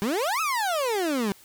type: exponential two-way sweep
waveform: 30% pulse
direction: up then down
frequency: 190 to 1335 to 190 Hz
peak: -21 dBFS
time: 0.02-1.32 s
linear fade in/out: 0 ms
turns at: 0.41 s
effects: white hiss -53 dBFS RMS until 1.44 s